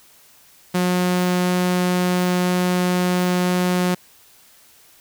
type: tone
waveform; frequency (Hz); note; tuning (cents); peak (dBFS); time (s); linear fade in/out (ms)
sawtooth; 180.2; F#3; -45; -13; 0.74-3.95; 10
effects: white hiss -51 dBFS RMS until 5 s